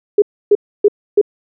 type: tone bursts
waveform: sine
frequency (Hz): 412.2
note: G#4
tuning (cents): -13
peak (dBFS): -5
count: 4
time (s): 0.18-1.214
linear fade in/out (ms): 5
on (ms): 41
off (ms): 290
effects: none